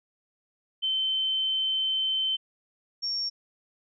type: tone pair in turn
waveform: sine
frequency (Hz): 3083 / 5509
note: G7 / F8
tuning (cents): -29 / -25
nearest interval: minor seventh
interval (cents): 1004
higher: second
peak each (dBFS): -24 / -27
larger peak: first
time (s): 0.82-2.37 / 3.02-3.3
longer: first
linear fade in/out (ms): 20
effects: none